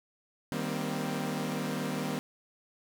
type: chord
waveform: sawtooth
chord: C minor seventh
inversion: first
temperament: equal with one note detuned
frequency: 155.56 / 196 / 236.9 / 261.6 Hz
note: Eb3 / G3 / Bb3 / C4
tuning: 0 / 0 / +28 / 0 cents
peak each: -33 dBFS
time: 0.52-2.19 s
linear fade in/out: 0 ms
effects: none